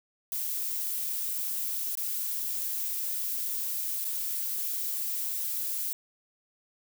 violet noise with dropouts, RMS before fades -32 dBFS, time 0.32-5.93 s, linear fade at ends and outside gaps 1 ms, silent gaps 1.953-1.973 / 4.045-4.05 s, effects none

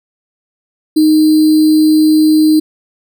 sine tone with sample-and-hold, 310 Hz, D#4, 6 cents flat, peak -5 dBFS, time 0.96-2.6 s, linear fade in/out 10 ms, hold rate 4410 Hz, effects none

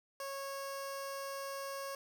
15% pulse tone with notch filter, 550 Hz, C#5, 14 cents flat, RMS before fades -42 dBFS, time 0.2-1.95 s, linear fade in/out 2 ms, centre 2000 Hz, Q 1.6, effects none

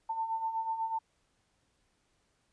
sine beating tone pair, 890 / 898.1 Hz, A5 / A5, +20 / +35 cents, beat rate 8.1 Hz, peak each -39 / -32 dBFS, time 0.09-0.99 s, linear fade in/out 10 ms, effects pink hiss -74 dBFS RMS until 2.52 s + resampled to 22050 Hz

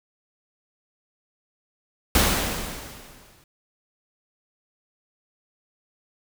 pink noise with exponential decay, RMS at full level -17 dBFS, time 2.15-3.44 s, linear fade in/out 2 ms, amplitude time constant 280 ms, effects none

